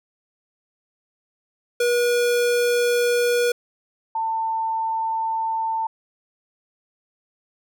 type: tone pair in turn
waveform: square / sine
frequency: 482.2 / 895.2 Hz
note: B4 / A5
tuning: -41 / +30 cents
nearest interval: major seventh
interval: 1071 cents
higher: second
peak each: -18 / -21 dBFS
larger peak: first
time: 1.8-3.52 / 4.15-5.87 s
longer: neither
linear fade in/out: 5 ms
effects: none